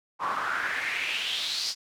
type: noise with band-pass filter sweep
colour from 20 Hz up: pink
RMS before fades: -30 dBFS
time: 0.19-1.75 s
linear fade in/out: 50 ms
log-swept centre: 1000 to 5100 Hz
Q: 4.6
effects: none